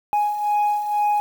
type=beating tone pair; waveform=sine; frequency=830.6 / 832.7 Hz; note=G#5 / G#5; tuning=0 / +4 cents; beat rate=2.1 Hz; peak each=-23 / -17 dBFS; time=0.13-1.2 s; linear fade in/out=0 ms; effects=tanh soft clip ceiling -15 dBFS + 7-bit

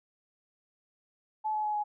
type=tone with pitch steps; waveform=sine; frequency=862 / 853.6 / 845.2 / 837 Hz; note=A5 / G#5 / G#5 / G#5; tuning=-36 / +47 / +30 / +13 cents; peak=-28 dBFS; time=1.44-1.84 s; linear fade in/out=20 ms; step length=100 ms; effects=none

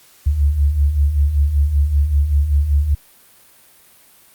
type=beating tone pair; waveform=sine; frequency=68.3 / 73.5 Hz; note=C#2 / D2; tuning=-25 / +2 cents; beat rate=5.2 Hz; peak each=-20 / -13 dBFS; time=0.26-2.95 s; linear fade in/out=10 ms; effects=white hiss -49 dBFS RMS until 4.34 s + Opus 48 kbps

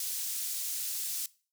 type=high-pass noise; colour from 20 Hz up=pink; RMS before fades=-35 dBFS; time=0-1.26 s; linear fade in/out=2 ms; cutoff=6500 Hz; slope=12 dB/octave; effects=noise-tail reverb RT60 0.4 s tail -21 dB re dry

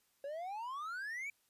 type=exponential sweep; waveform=triangle; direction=up; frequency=545 to 2349 Hz; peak=-38 dBFS; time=0.24-1.3 s; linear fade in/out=2 ms; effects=white hiss -75 dBFS RMS until 1.49 s + resampled to 32000 Hz

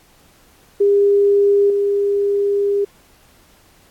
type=tone with level steps; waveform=sine; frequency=403.2 Hz; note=G4; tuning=49 cents sharp; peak=-10 / -14 dBFS; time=0.8-2.85 s; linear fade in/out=10 ms; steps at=1.7 s; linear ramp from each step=2 ms; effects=pink hiss -52 dBFS RMS until 3.9 s + AAC 64 kbps

